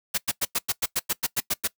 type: noise bursts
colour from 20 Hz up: white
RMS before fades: -24 dBFS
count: 12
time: 0.14-1.676 s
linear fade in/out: 10 ms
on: 40 ms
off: 96 ms
effects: noise-tail reverb RT60 0.1 s tail -21 dB re dry